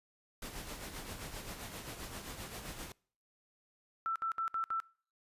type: noise with tremolo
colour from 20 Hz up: pink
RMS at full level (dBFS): -43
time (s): 0.42-2.92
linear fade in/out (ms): 2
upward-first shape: sine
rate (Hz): 7.6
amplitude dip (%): 50
type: tone bursts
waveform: sine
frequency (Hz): 1333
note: E6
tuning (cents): +19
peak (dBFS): -32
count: 5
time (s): 4.06-4.801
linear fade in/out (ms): 0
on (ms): 97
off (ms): 64
effects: noise-tail reverb RT60 0.5 s tail -25 dB re dry + resampled to 32000 Hz